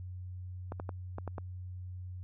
clicks, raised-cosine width 1 ms, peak -25 dBFS, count 6, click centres 0.721 / 0.799 / 0.892 / 1.184 / 1.277 / 1.382 s, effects added 91 Hz sine -40 dBFS peak until 2.23 s

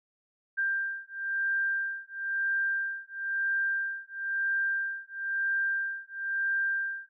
sine beating tone pair, 1585 / 1586 Hz, G6 / G6, +19 / +20 cents, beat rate 1 Hz, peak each -31 dBFS, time 0.57-7.09 s, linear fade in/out 20 ms, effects none

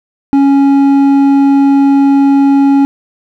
sine tone with hard clipping, 277.2 Hz, C#4, in tune, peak -6 dBFS, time 0.33-2.85 s, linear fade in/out 0 ms, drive 6 dB, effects none

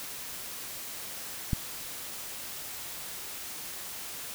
click, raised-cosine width 5 ms, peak -14 dBFS, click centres 1.532 s, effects white hiss -40 dBFS RMS until 4.34 s

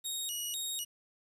15% pulse tone with vibrato, 3300 Hz, G#7, 12 cents flat, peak -28 dBFS, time 0.04-0.85 s, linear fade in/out 20 ms, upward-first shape square, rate 2 Hz, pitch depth 220 cents each way, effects resampled to 32000 Hz + 10-bit

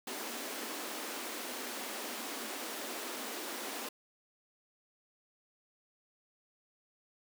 pink high-pass noise, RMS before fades -41 dBFS, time 0.07-3.89 s, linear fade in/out 5 ms, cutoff 220 Hz, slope 96 dB/octave, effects none

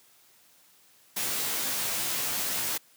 white noise with comb filter, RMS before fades -30 dBFS, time 1.16-2.78 s, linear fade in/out 10 ms, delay 15 ms, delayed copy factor +0.85, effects white hiss -60 dBFS RMS until 2.96 s + high-pass 100 Hz 12 dB/octave

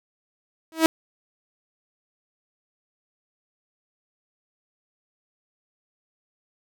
sawtooth tone with exponential growth, 322.4 Hz, E4, 38 cents flat, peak -6 dBFS, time 0.72-0.86 s, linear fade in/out 0 ms, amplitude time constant 30 ms, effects none

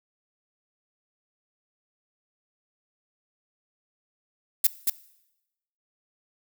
violet noise with echo, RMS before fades -18 dBFS, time 4.64-4.67 s, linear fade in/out 5 ms, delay 230 ms, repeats 1, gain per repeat -4 dB, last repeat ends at 4.9 s, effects noise-tail reverb RT60 0.9 s tail -19 dB re dry

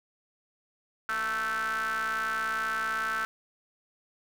square ring-modulated tone, 107.6 Hz, A2, 38 cents flat, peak -26 dBFS, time 1.09-3.25 s, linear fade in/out 0 ms, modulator 1430 Hz, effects none

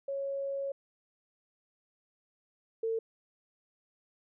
sine tone pair in turn, 552 / 450.5 Hz, C#5 / A4, -7 / +41 cents, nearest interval major third, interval 352 cents, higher first, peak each -32 / -29 dBFS, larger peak second, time 0.08-0.72 / 2.83-2.99 s, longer first, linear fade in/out 5 ms, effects none

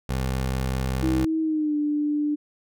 20% pulse tone, 65.1 Hz, C2, 8 cents flat, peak -19 dBFS, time 0.09-1.25 s, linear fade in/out 5 ms
sine tone with pitch glide, 319.4 to 296.3 Hz, D#4 to D4, +45 to +15 cents, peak -21 dBFS, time 1.02-2.36 s, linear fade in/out 20 ms, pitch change -130 cents, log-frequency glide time 1.41-1.76 s
effects none

